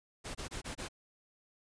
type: noise bursts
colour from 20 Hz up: pink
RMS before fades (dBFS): -41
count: 5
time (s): 0.24-0.886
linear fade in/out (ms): 20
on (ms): 110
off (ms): 24
effects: resampled to 22050 Hz